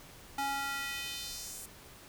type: tone with high-pass filter sweep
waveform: square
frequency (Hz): 277.2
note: C#4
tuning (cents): 0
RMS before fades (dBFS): -38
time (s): 0.38-1.66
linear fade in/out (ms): 5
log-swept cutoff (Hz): 690 to 9100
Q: 1.7
effects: pink hiss -53 dBFS RMS until 2.08 s